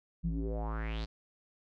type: tone with low-pass filter sweep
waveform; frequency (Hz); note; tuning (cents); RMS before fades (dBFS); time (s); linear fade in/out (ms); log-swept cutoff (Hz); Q
square; 55; A1; 0; -35; 0.23-1.06; 20; 150 to 4800; 4.9
effects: none